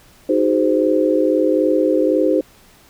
sine chord, Ab dominant seventh, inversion second, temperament just, 311.5 / 373.8 / 415.3 / 519.1 Hz, Eb4 / Gb4 / Ab4 / C5, +2 / +18 / 0 / -14 cents, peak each -17 / -20 / -21 / -17 dBFS, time 0.29-2.41 s, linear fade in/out 5 ms, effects pink hiss -49 dBFS RMS until 2.89 s

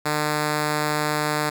5% pulse tone, 150.6 Hz, D3, 44 cents sharp, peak -10 dBFS, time 0.05-1.5 s, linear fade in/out 10 ms, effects none

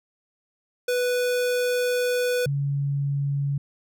square / sine tone pair in turn, 493.9 / 140.86 Hz, B4 / C#3, 0 / +28 cents, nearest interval octave + minor seventh, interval 2172 cents, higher first, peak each -22 dBFS, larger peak neither, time 0.88-2.46 / 2.46-3.58 s, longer first, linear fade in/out 5 ms, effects none

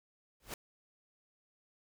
pink noise with exponential growth, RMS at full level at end -37 dBFS, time 0.4-0.54 s, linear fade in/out 2 ms, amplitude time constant 30 ms, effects none

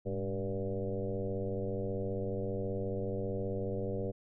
sine tone with frequency modulation, 293.7 Hz, D4, in tune, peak -32 dBFS, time 0.05-4.12 s, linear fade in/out 20 ms, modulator 94.8 Hz, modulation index 2.9, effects none

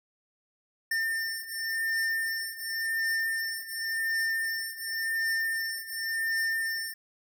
square beating tone pair, 1803 / 1803.91 Hz, A6 / A6, +42 / +43 cents, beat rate 0.91 Hz, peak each -31 / -34 dBFS, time 0.91-6.94 s, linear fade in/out 5 ms, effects none

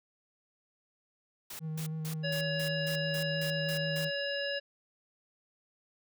white noise bursts, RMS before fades -43 dBFS, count 10, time 1.5-4.05 s, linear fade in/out 5 ms, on 93 ms, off 180 ms
triangle tone with vibrato, 157.7 Hz, D#3, 24 cents sharp, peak -32 dBFS, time 1.6-4.11 s, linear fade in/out 50 ms, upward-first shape square, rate 6.3 Hz, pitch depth 14 cents each way
harmonic tone, 563 Hz, C#5, 27 cents sharp, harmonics 1 / 3 / 5 / 7 / 9, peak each -35 / -37 / -39 / -45 / -41 dBFS, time 2.23-4.6 s, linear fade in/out 20 ms
effects none

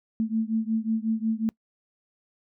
sine beating tone pair, 220 / 225.5 Hz, A3 / A3, 0 / +43 cents, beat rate 5.5 Hz, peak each -26 / -27 dBFS, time 0.2-1.49 s, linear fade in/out 0 ms, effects noise-tail reverb RT60 0.1 s tail -25 dB re dry

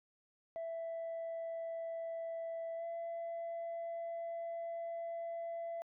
sine tone with pitch glide, 662 to 672.8 Hz, E5 to E5, +7 to +35 cents, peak -37 dBFS, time 0.56-5.82 s, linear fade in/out 0 ms, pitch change +28 cents, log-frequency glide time 2.76-2.84 s, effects tanh soft clip ceiling -37 dBFS

